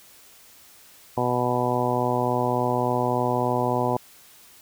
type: harmonic tone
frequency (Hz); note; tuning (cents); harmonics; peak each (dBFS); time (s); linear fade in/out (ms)
123.47; B2; 0; 1 / 2 / 3 / 4 / 5 / 6 / 7 / 8; -29 / -29 / -29 / -29 / -29 / -29 / -29 / -29; 1.17-3.97; 5
effects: white hiss -51 dBFS RMS until 4.61 s